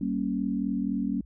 sine chord, G diminished, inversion none, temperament equal with one note detuned, 193.63 / 233.1 / 277.2 Hz, G3 / Bb3 / Db4, -21 / 0 / 0 cents, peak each -30 dBFS, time 0.01-1.21 s, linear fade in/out 5 ms, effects added 60 Hz sine -47 dBFS peak until 1.25 s

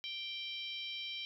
harmonic tone with a mistuned harmonic, 783 Hz, G5, 2 cents flat, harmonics 3 / 4 / 5 / 6 / 7, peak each -46 / -42 / -46 / -54 / -53 dBFS, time 0.04-1.25 s, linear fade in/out 0 ms, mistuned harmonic 7, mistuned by -18 cents, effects 12-bit

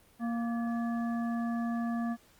harmonic tone with a mistuned harmonic, 233.1 Hz, A#3, in tune, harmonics 1 / 3 / 5 / 7, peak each -30 / -40 / -44 / -47 dBFS, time 0.19-2.17 s, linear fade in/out 50 ms, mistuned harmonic 7, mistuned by +79 cents, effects pink hiss -62 dBFS RMS until 2.39 s + Opus 32 kbps

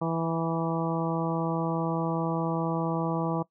harmonic tone with a mistuned harmonic, 164.81 Hz, E3, in tune, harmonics 1 / 2 / 3 / 4 / 5 / 6 / 7, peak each -29 / -32 / -34 / -35 / -36 / -37 / -37 dBFS, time 0.01-3.43 s, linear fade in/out 10 ms, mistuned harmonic 6, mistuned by -18 cents, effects noise-tail reverb RT60 0.1 s tail -21 dB re dry

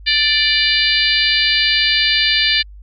harmonic tone with a mistuned harmonic, 587.3 Hz, D5, in tune, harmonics 3 / 4 / 5 / 6 / 7 / 8, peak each -19 / -19 / -19 / -19 / -19 / -19 dBFS, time 0.06-2.63 s, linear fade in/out 20 ms, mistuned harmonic 6, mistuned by +37 cents, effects added 50 Hz sine -34 dBFS peak until 2.82 s + MP3 64 kbps

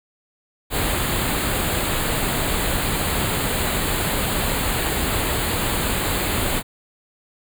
pink band-stop noise, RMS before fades -22 dBFS, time 0.7-6.63 s, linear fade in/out 50 ms, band 4600 to 6900 Hz, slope 96 dB/octave, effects none

